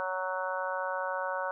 harmonic tone, 185.9 Hz, F#3, 8 cents sharp, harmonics 3 / 4 / 5 / 6 / 7 / 8, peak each -35 / -41 / -36 / -39 / -41 / -37 dBFS, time 0-1.51 s, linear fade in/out 0 ms, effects none

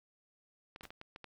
clicks, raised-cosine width 0.3 ms, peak -31 dBFS, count 7, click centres 0.761 / 0.809 / 0.853 / 0.905 / 1.014 / 1.161 / 1.243 s
pink noise with exponential decay, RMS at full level -45 dBFS, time 0.83-0.91 s, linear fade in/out 5 ms, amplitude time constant 16 ms
effects none

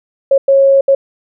sine tone bursts at uneven times, 547 Hz, C#5, 23 cents flat, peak -5 dBFS, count 3, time 0.31-0.38 / 0.48-0.81 / 0.88-0.95 s, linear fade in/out 5 ms, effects none

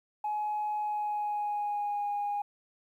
sine tone with pitch glide, 843 to 819.9 Hz, G#5 to G#5, +26 to -22 cents, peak -28 dBFS, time 0.24-2.42 s, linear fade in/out 5 ms, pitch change -48 cents, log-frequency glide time 0.78-2.09 s, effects tanh soft clip ceiling -26 dBFS + 11-bit

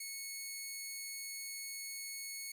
10% pulse tone, 2202 Hz, C#7, 12 cents flat, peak -33 dBFS, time 0-2.52 s, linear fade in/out 5 ms, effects none

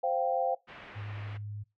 sine chord, C suspended fourth, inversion none, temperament equal, 523.3 / 698.5 / 784 Hz, C5 / F5 / G5, 0 / 0 / 0 cents, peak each -31 dBFS, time 0.03-0.55 s, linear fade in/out 10 ms
white low-pass noise, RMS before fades -49 dBFS, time 0.67-1.38 s, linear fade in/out 20 ms, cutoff 2500 Hz, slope 24 dB/octave
sine tone, 103.9 Hz, G#2, 1 cent sharp, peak -37 dBFS, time 0.95-1.64 s, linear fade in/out 20 ms
effects noise-tail reverb RT60 0.2 s tail -19 dB re dry

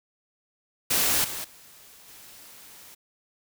white noise with level steps, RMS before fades -23 / -34 / -51 / -48 dBFS, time 0.9-2.95 s, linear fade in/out 10 ms, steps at 1.24 / 1.44 / 2.08 s, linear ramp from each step 5 ms, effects none

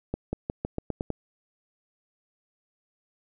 accelerating click train, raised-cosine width 2 ms, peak -15 dBFS, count 8, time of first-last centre 0.14-1.103 s, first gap 190 ms, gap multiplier 0.89, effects none

